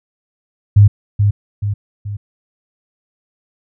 sine tone with echo, 102.4 Hz, G#2, 24 cents flat, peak -3 dBFS, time 0.76-0.88 s, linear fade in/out 10 ms, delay 430 ms, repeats 3, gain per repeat -6 dB, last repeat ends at 2.17 s, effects none

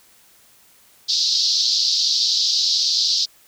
pink band-pass noise, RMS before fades -19 dBFS, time 1.08-3.26 s, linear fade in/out 20 ms, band 4000 to 5300 Hz, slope 48 dB/octave, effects white hiss -53 dBFS RMS until 3.47 s

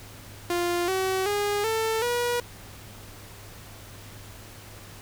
sawtooth tone with pitch steps, 349.2 / 378.6 / 410.5 / 445.1 / 482.6 Hz, F4 / F#4 / G#4 / A4 / B4, 0 / +40 / -20 / +20 / -40 cents, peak -20 dBFS, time 0.5-2.4 s, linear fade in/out 2 ms, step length 380 ms, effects added 102 Hz sine -47 dBFS peak until 5.01 s + pink hiss -46 dBFS RMS until 5.01 s

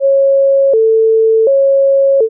sine tone with vibrato, 493.9 Hz, B4, in tune, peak -6 dBFS, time 0-2.29 s, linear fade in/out 50 ms, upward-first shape square, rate 0.68 Hz, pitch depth 180 cents each way, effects none

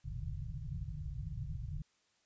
white low-pass noise, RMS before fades -41 dBFS, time 0.04-1.82 s, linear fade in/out 5 ms, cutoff 160 Hz, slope 96 dB/octave, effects white hiss -74 dBFS RMS until 2.25 s + resampled to 16000 Hz

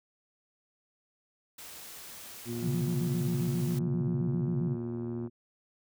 white noise, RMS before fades -46 dBFS, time 1.58-3.79 s, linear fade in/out 5 ms
harmonic tone, 118.1 Hz, A#2, 23 cents sharp, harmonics 1 / 2 / 3, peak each -38 / -36 / -38 dBFS, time 2.45-5.3 s, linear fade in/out 50 ms
click train, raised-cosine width 1 ms, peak -37 dBFS, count 229, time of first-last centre 2.53-5.274 s, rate 83.1 Hz
sine tone with vibrato, 153.3 Hz, D#3, 25 cents flat, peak -28 dBFS, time 2.61-4.77 s, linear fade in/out 50 ms, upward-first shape square, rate 7.5 Hz, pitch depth 200 cents each way
effects none

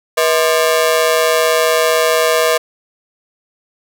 sawtooth ring-modulated tone, 562 Hz, C#5, 24 cents sharp, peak -4 dBFS, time 0.17-2.58 s, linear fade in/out 10 ms, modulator 77.9 Hz, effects none

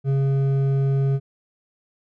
sine tone with hard clipping, 136.8 Hz, C#3, 23 cents flat, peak -19 dBFS, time 0.04-1.2 s, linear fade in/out 50 ms, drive 7 dB, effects none

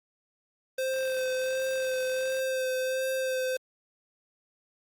square tone with vibrato, 520 Hz, C5, 11 cents flat, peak -28 dBFS, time 0.78-3.57 s, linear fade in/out 5 ms, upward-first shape sine, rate 1.4 Hz, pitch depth 18 cents each way
click train, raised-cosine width 0.2 ms, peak -30 dBFS, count 65, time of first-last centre 0.94-2.391 s, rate 44.1 Hz
effects Opus 24 kbps

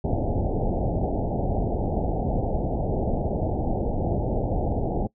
pink low-pass noise, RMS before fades -25 dBFS, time 0.04-5.07 s, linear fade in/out 2 ms, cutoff 830 Hz, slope 96 dB/octave, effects noise-tail reverb RT60 0.1 s tail -21 dB re dry

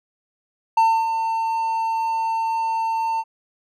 triangle tone with ADSR envelope, 901 Hz, A5, 41 cents sharp, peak -10 dBFS, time 0.77-3.24 s, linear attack 6 ms, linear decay 280 ms, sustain -8 dB, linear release 47 ms, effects none

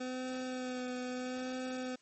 25% pulse tone with vibrato, 253.5 Hz, B3, 45 cents sharp, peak -33 dBFS, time 0-1.96 s, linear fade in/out 10 ms, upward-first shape sine, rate 0.77 Hz, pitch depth 20 cents each way, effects white hiss -68 dBFS RMS until 2.01 s + MP3 32 kbps

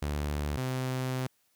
sawtooth tone pair in turn, 73.5 / 129.14 Hz, D2 / C3, +2 / -22 cents, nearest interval minor seventh, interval 976 cents, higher second, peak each -26 dBFS, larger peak neither, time 0.02-0.57 / 0.57-1.27 s, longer second, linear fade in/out 5 ms, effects white hiss -71 dBFS RMS until 1.55 s

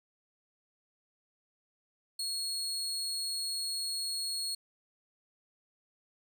30% pulse tone, 4316 Hz, C#8, 47 cents flat, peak -30 dBFS, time 2.19-4.55 s, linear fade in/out 5 ms, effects none

